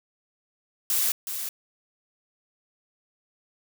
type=noise with echo; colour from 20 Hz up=blue; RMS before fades=-24 dBFS; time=0.9-1.12 s; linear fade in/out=2 ms; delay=370 ms; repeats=1; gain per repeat=-8 dB; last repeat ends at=1.49 s; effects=none